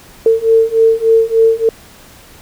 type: beating tone pair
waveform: sine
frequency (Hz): 448.8 / 452.2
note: A4 / A4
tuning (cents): +34 / +47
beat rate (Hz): 3.4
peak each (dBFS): -11 / -10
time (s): 0.26-1.69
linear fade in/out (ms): 2
effects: pink hiss -40 dBFS RMS until 2.41 s